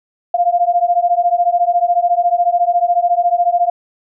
sine beating tone pair, 693 / 707 Hz, F5 / F5, -14 / +21 cents, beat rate 14 Hz, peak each -14 dBFS, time 0.34-3.7 s, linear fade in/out 5 ms, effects none

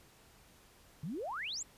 sine exponential sweep, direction up, 135.2 to 8000 Hz, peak -37 dBFS, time 1.03-1.63 s, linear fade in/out 5 ms, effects pink hiss -62 dBFS RMS until 1.77 s + resampled to 32000 Hz

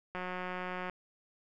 click train, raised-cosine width 0.5 ms, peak -24 dBFS, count 137, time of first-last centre 0.15-0.897 s, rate 182 Hz, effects none

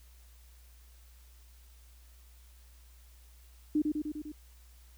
sine tone with echo, 302.3 Hz, D#4, 50 cents flat, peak -24 dBFS, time 3.75-3.82 s, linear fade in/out 5 ms, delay 100 ms, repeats 5, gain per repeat -3 dB, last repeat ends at 4.32 s, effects added 60 Hz sine -54 dBFS peak until 4.97 s + white hiss -64 dBFS RMS until 4.97 s

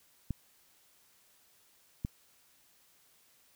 clicks, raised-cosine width 5 ms, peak -21 dBFS, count 2, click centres 0.307 / 2.049 s, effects white hiss -66 dBFS RMS until 3.55 s

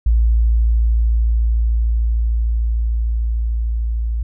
sine tone with level ramp, 56.7 Hz, A#1, 47 cents flat, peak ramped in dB -10 to -17 dBFS, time 0.06-4.23 s, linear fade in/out 5 ms, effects none

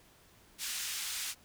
white band-pass noise, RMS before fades -38 dBFS, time 0.58-1.35 s, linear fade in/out 50 ms, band 1800 to 8900 Hz, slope 12 dB/octave, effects pink hiss -62 dBFS RMS until 1.44 s

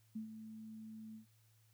sine tone with ADSR envelope, 219.4 Hz, A3, 5 cents flat, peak -39 dBFS, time 0.15-1.26 s, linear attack 11 ms, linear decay 110 ms, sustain -9 dB, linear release 110 ms, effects added 110 Hz sine -68 dBFS peak until 1.73 s + white hiss -75 dBFS RMS until 1.73 s

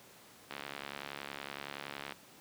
click train, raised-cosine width 0.3 ms, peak -24 dBFS, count 115, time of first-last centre 0.51-2.122 s, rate 70.7 Hz, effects pink hiss -57 dBFS RMS until 2.4 s + high-pass 150 Hz 12 dB/octave

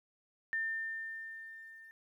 sine tone with level ramp, 1800 Hz, A6, 39 cents sharp, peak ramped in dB -31 to -52 dBFS, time 0.53-1.91 s, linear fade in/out 0 ms, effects 12-bit

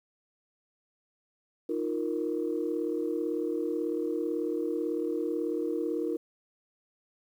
sine chord, Eb suspended second, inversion none, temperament equal, 311.1 / 349.2 / 466.2 Hz, Eb4 / F4 / Bb4, 0 / 0 / 0 cents, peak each -32 dBFS, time 1.69-6.17 s, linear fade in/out 5 ms, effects tanh soft clip ceiling -19 dBFS + 10-bit

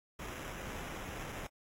pink noise with sample-and-hold, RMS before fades -44 dBFS, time 0.19-1.47 s, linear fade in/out 5 ms, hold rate 4410 Hz, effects AAC 48 kbps

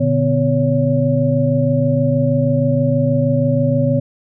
sine tone cluster, 120.2 / 146.5 / 251.1 / 561 Hz, B2 / D3 / B3 / C#5, -46 / -4 / +29 / +21 cents, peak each -18 dBFS, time 0-4 s, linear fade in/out 10 ms, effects none

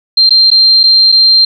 sine tone with dropouts, 4166 Hz, C8, 8 cents flat, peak -3 dBFS, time 0.17-1.45 s, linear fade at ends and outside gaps 5 ms, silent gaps 0.294-0.306 / 0.504-0.514 / 0.833-0.837 / 1.119-1.123 s, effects none

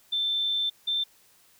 sine tone pair in turn, 3549 / 3564 Hz, A7 / A7, +14 / +22 cents, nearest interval unison, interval 8 cents, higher second, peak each -24 dBFS, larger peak neither, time 0.12-0.7 / 0.87-1.04 s, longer first, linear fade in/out 10 ms, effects white hiss -60 dBFS RMS until 1.59 s

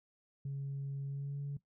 sine tone with pitch glide, 138.59 to 141.75 Hz, C#3 to C#3, 0 to +39 cents, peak -35 dBFS, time 0.45-1.57 s, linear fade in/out 5 ms, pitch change +39 cents, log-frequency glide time 1.07-1.4 s, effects noise-tail reverb RT60 0.1 s tail -17 dB re dry + tanh soft clip ceiling -34 dBFS

